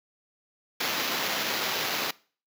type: noise with sample-and-hold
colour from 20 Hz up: violet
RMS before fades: -29 dBFS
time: 0.8-2.11 s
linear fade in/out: 5 ms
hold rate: 8820 Hz
effects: noise-tail reverb RT60 0.4 s tail -22 dB re dry + high-pass 200 Hz 12 dB/octave